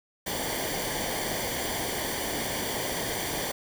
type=noise with comb filter; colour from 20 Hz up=pink; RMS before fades=-31 dBFS; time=0.26-3.52 s; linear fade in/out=10 ms; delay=0.76 ms; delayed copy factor=-0.7; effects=none